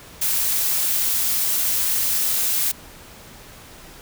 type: noise with amplitude modulation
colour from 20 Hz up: blue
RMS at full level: -19 dBFS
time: 0.21-2.72 s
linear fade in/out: 10 ms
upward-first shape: sine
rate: 299 Hz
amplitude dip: 40%
effects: pink hiss -43 dBFS RMS until 4.01 s